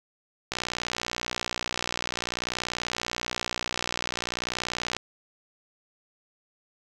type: click train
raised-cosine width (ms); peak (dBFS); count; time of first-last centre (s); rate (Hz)
0.2; -11; 270; 0.52-4.966; 60.5
effects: none